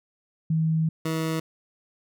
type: tone pair in turn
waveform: sine / 20% pulse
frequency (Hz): 160 / 160.64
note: D#3 / E3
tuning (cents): +49 / -44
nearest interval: unison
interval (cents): 7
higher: second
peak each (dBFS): -20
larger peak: neither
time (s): 0.5-0.89 / 1.05-1.4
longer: first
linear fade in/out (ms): 5
effects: none